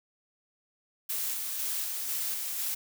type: noise with tremolo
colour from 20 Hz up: blue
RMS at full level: -32 dBFS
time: 1.09-2.75 s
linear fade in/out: 10 ms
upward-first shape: square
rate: 2 Hz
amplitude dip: 25%
effects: none